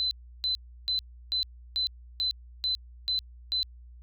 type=tone bursts; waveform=sine; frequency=4035 Hz; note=B7; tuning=36 cents sharp; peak=-25 dBFS; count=9; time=0-3.63 s; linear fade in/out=0 ms; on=110 ms; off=330 ms; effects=added 60 Hz sine -46 dBFS peak until 4.02 s